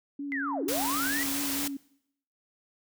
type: tone with vibrato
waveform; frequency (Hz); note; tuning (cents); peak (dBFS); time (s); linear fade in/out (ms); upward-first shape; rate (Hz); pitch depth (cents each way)
sine; 279.9; C#4; +17; -32; 0.19-1.77; 5; triangle; 4.3; 39
type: linear two-way sweep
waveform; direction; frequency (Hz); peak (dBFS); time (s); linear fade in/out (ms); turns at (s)
sine; down then up; 2093 to 288.8 to 1991; -30; 0.32-1.23; 0; 0.64
type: noise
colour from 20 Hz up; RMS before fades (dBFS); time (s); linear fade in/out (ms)
white; -32; 0.68-1.68; 5
effects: noise-tail reverb RT60 0.7 s tail -21 dB re dry